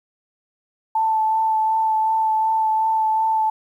sine tone with vibrato, 880 Hz, A5, in tune, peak -16 dBFS, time 0.95-3.5 s, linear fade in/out 5 ms, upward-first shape sine, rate 2.7 Hz, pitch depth 14 cents each way, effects 9-bit

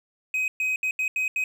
triangle tone bursts at uneven times, 2523 Hz, D#7, 23 cents sharp, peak -21 dBFS, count 6, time 0.34-0.48 / 0.6-0.76 / 0.83-0.91 / 0.99-1.08 / 1.16-1.28 / 1.36-1.44 s, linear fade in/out 2 ms, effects 10-bit

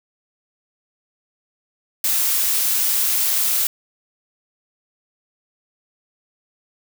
blue noise, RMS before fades -19 dBFS, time 2.04-3.67 s, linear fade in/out 2 ms, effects none

